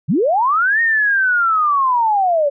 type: linear two-way sweep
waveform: sine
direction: up then down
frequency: 115.9 to 1864.7 to 551 Hz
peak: -12 dBFS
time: 0.08-2.5 s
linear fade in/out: 20 ms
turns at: 0.81 s
effects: none